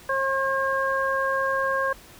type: harmonic tone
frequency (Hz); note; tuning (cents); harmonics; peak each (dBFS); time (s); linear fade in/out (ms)
538; C5; +48; 1 / 2 / 3; -26 / -26 / -26; 0.09-1.93; 5
effects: pink hiss -48 dBFS RMS until 2.19 s